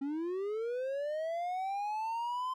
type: linear sweep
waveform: triangle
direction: up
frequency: 269.1 to 1037 Hz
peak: -31 dBFS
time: 0.01-2.54 s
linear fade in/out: 10 ms
effects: none